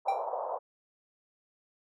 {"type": "band-pass noise", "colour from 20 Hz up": "pink", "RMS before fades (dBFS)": -35, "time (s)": [0.05, 0.59], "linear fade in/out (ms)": 20, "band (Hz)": [510, 1000], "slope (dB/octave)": 48}
{"type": "tone with exponential decay", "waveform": "triangle", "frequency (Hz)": 784, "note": "G5", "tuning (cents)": 0, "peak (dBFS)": -20, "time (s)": [0.08, 0.26], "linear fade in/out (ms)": 5, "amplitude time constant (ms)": 39}
{"effects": []}